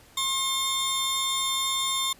sawtooth tone pair together, 1073 / 3598 Hz, C6 / A7, +43 / +38 cents, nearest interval octave + major sixth, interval 2095 cents, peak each -26 / -23 dBFS, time 0.17-2.13 s, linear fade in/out 5 ms, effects pink hiss -54 dBFS RMS until 2.19 s + resampled to 32000 Hz

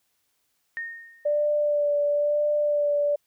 sine tone with exponential decay, 1843 Hz, A#6, 20 cents flat, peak -27 dBFS, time 0.77-1.46 s, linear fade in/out 0 ms, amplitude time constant 150 ms
sine tone with vibrato, 587.3 Hz, D5, in tune, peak -20 dBFS, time 1.25-3.16 s, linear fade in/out 10 ms, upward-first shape sine, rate 1 Hz, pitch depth 18 cents each way
effects white hiss -72 dBFS RMS until 3.26 s

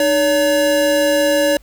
square tone pair together, 304.3 / 567.5 Hz, D#4 / C#5, -38 / +41 cents, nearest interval major seventh, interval 1079 cents, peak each -20 / -14 dBFS, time 0-1.57 s, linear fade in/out 2 ms, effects added 50 Hz sine -44 dBFS peak until 1.62 s + pink hiss -54 dBFS RMS until 1.62 s

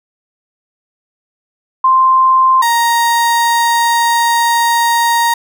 sine / 35% pulse tone pair in turn, 1046 / 934.6 Hz, C6 / A#5, -1 / +4 cents, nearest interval major second, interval 195 cents, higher first, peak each -6 / -8 dBFS, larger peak first, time 1.84-2.62 / 2.62-5.34 s, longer second, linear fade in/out 5 ms, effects none

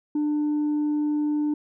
sine tone, 298 Hz, D4, 25 cents sharp, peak -19 dBFS, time 0.15-1.54 s, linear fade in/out 5 ms, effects tanh soft clip ceiling -20 dBFS

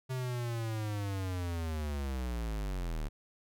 square linear sweep, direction down, 130.81 to 35.69 Hz, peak -34 dBFS, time 0.09-3.09 s, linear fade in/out 20 ms, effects none

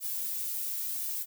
violet noise with flanger, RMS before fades -34 dBFS, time 0-1.26 s, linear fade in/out 50 ms, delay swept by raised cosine 1.7 to 2.8 ms, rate 0.94 Hz, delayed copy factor +0.55, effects none

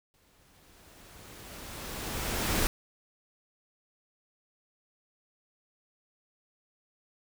pink noise with exponential growth, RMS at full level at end -27 dBFS, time 0.14-2.67 s, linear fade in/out 0 ms, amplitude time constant 550 ms, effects none

